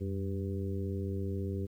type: harmonic tone with a mistuned harmonic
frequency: 98 Hz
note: G2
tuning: in tune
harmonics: 1 / 2 / 3 / 4 / 5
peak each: -34 / -39 / -43 / -40 / -47 dBFS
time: 0-1.67 s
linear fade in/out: 20 ms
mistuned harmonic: 1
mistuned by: -120 cents
effects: 11-bit